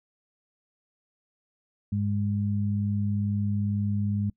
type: tone pair together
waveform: sine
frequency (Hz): 102.2 / 204.4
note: G#2 / G#3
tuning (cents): -27 / -27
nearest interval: octave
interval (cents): 1200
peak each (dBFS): -26 / -28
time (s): 1.92-4.3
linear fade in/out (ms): 5
effects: noise-tail reverb RT60 0.1 s tail -24 dB re dry